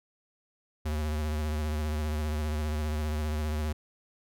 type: tone with vibrato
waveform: square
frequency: 76.2 Hz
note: D#2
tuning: 36 cents flat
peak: -29 dBFS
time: 0.85-3.73 s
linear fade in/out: 10 ms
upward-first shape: sine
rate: 15 Hz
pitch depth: 43 cents each way
effects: none